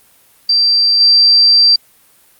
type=tone with level steps; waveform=sine; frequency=4699 Hz; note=D8; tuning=in tune; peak=-8 / -5 dBFS; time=0.49-1.76 s; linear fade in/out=5 ms; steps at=1 s; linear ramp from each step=10 ms; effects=white hiss -49 dBFS RMS until 2.39 s + Opus 32 kbps